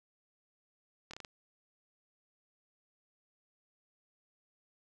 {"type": "slowing click train", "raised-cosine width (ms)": 0.2, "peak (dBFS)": -28, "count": 5, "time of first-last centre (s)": [1.11, 1.248], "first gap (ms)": 25, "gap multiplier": 1.22, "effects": []}